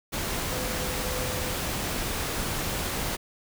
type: tone in noise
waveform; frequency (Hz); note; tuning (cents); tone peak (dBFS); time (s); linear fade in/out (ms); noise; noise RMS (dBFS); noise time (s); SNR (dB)
sine; 506; B4; +42; -36; 0.5-1.54; 20; pink; -30; 0.12-3.17; -9
effects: none